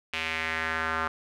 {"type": "tone with band-pass filter sweep", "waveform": "square", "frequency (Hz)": 80.6, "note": "E2", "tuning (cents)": -38, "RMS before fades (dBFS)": -30, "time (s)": [0.13, 1.08], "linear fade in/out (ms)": 5, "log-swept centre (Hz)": [2600, 1300], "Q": 2.8, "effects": []}